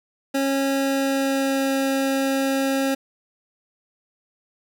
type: tone with pitch glide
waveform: 25% pulse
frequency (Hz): 273.3 to 270.5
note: C#4 to C#4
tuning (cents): -24 to -42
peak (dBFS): -16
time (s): 0.34-2.95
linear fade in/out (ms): 10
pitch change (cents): -18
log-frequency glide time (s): 0.69-1.79
effects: none